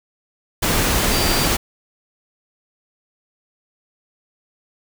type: tone in noise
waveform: sine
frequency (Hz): 4699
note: D8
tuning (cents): 0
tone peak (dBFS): -25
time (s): 1.11-1.47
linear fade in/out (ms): 10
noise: pink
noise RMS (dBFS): -18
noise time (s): 0.62-1.57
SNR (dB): -10
effects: none